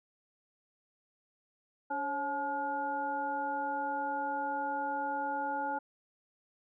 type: harmonic tone with a mistuned harmonic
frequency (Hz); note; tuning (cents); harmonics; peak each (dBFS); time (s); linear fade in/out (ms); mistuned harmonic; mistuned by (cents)
285.2; C#4; +49; 1 / 2 / 3 / 5; -42 / -41 / -33 / -40; 1.9-5.79; 10; 2; -75
effects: none